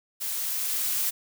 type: noise with level ramp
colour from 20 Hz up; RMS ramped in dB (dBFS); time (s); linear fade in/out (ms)
blue; -31 to -26; 0.2-1.11; 20
effects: none